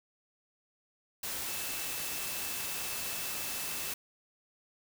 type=tone in noise; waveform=sine; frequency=2637 Hz; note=E7; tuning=in tune; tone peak=-46 dBFS; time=1.47-3.93 s; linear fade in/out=5 ms; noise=white; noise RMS=-37 dBFS; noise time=1.23-3.94 s; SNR=-12 dB; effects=none